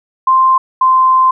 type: tone pair in turn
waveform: sine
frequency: 1046.5 / 1039.3 Hz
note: C6 / C6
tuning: 0 / -12 cents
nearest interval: unison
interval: 12 cents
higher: first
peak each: -6 dBFS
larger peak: neither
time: 0.27-0.58 / 0.81-1.31 s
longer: second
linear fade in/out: 5 ms
effects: none